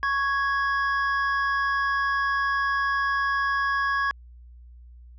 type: tone pair together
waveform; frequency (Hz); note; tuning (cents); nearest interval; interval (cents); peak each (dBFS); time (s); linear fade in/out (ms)
triangle; 1108.7 / 1661.2; C#6 / G#6; 0 / 0; perfect fifth; 700; -23; 0.03-4.11; 0
effects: added 60 Hz sine -44 dBFS peak until 5.18 s + resampled to 16000 Hz